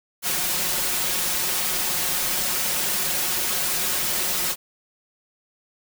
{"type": "noise with comb filter", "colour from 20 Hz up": "white", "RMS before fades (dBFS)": -24, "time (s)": [0.22, 4.56], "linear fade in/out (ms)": 50, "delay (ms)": 5.5, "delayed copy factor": 0.8, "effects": []}